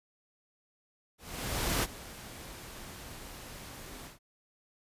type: noise with ADSR envelope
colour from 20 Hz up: pink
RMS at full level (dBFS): -29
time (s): 1.18-4.19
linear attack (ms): 650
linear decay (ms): 33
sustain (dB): -17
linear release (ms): 140
effects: resampled to 32000 Hz